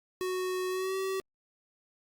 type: tone with pitch glide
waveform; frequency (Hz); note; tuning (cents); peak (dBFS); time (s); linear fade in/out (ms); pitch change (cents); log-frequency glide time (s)
square; 369.2 to 382.7; F#4 to G4; -4 to -42; -31; 0.21-1.2; 0; +62; 0.69-0.96
effects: Opus 48 kbps